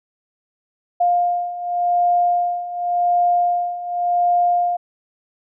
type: beating tone pair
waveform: sine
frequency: 704 / 704.89 Hz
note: F5 / F5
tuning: +14 / +16 cents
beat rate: 0.89 Hz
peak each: -21 / -17 dBFS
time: 1-4.77 s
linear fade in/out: 10 ms
effects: none